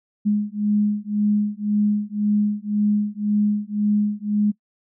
sine beating tone pair, 207.3 / 209.2 Hz, G#3 / G#3, -3 / +13 cents, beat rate 1.9 Hz, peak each -21 dBFS, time 0.25-4.52 s, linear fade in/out 20 ms, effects noise-tail reverb RT60 0.1 s tail -23 dB re dry

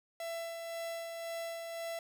45% pulse tone with tremolo, 668 Hz, E5, 23 cents sharp, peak -37 dBFS, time 0.2-1.99 s, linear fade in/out 2 ms, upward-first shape sine, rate 1.9 Hz, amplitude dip 35%, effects none

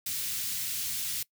white band-stop noise, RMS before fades -33 dBFS, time 0.06-1.23 s, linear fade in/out 5 ms, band 150 to 2600 Hz, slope 12 dB/octave, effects noise-tail reverb RT60 0.1 s tail -22 dB re dry + high-pass 80 Hz 12 dB/octave

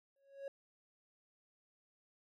triangle tone with exponential growth, 552 Hz, C#5, 7 cents flat, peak -37 dBFS, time 0.16-0.48 s, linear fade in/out 2 ms, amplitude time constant 68 ms, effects none

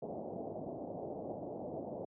white low-pass noise, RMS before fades -42 dBFS, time 0.02-2.05 s, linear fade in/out 5 ms, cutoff 730 Hz, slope 48 dB/octave, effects high-pass 150 Hz 12 dB/octave

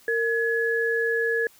sine tone pair together, 460.2 / 1694 Hz, A#4 / G#6, -22 / +34 cents, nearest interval octave + major seventh, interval 2256 cents, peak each -24 dBFS, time 0.08-1.47 s, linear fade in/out 2 ms, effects white hiss -55 dBFS RMS until 1.59 s

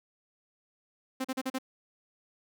sawtooth tone bursts, 261.6 Hz, C4, in tune, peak -26 dBFS, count 5, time 1.2-1.586 s, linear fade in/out 10 ms, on 46 ms, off 39 ms, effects none

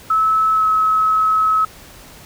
sine tone with pitch glide, 1300 to 1286.6 Hz, E6 to E6, -24 to -42 cents, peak -12 dBFS, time 0.1-1.65 s, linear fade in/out 5 ms, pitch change -18 cents, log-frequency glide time 0.53-0.65 s, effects pink hiss -41 dBFS RMS until 2.25 s

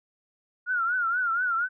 sine tone with vibrato, 1420 Hz, F6, 28 cents sharp, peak -23 dBFS, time 0.66-1.69 s, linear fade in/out 50 ms, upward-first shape triangle, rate 4.2 Hz, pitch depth 130 cents each way, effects none

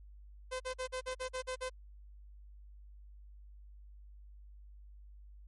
sawtooth tone bursts, 513 Hz, C5, 34 cents flat, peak -32 dBFS, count 9, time 0.51-1.698 s, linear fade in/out 20 ms, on 92 ms, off 45 ms, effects added 50 Hz sine -51 dBFS peak until 5.47 s + MP3 48 kbps

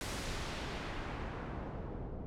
pink noise with low-pass filter sweep, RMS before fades -41 dBFS, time 0.01-2.26 s, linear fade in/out 0 ms, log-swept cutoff 10000 to 450 Hz, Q 0.72, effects none

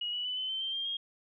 sine tone with pitch steps, 2899 / 2946 / 2994 / 3043 / 3093 / 3143 / 3194 / 3247 Hz, F#7 / F#7 / F#7 / F#7 / G7 / G7 / G7 / G#7, -36 / -8 / +20 / +48 / -24 / +4 / +32 / -40 cents, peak -32 dBFS, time 0.01-0.97 s, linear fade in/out 5 ms, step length 120 ms, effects none

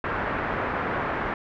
white low-pass noise, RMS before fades -28 dBFS, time 0.04-1.34 s, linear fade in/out 2 ms, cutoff 1700 Hz, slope 24 dB/octave, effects none

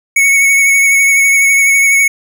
square tone with vibrato, 2217 Hz, C#7, in tune, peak -7 dBFS, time 0.16-2.08 s, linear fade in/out 5 ms, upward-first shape triangle, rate 12 Hz, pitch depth 25 cents each way, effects none

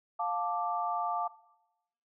sine chord, D minor, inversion first, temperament just, 704.8 / 881 / 1174.7 Hz, F5 / A5 / D6, +16 / +2 / 0 cents, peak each -34 dBFS, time 0.19-1.28 s, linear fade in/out 10 ms, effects noise-tail reverb RT60 0.9 s tail -19 dB re dry

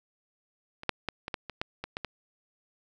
clicks, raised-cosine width 0.3 ms, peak -25 / -9 / -14 / -19 / -15 / -22 / -14 / -19 / -17 / -18 dBFS, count 10, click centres 0.834 / 0.893 / 1.087 / 1.281 / 1.342 / 1.497 / 1.615 / 1.84 / 1.969 / 2.047 s, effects none

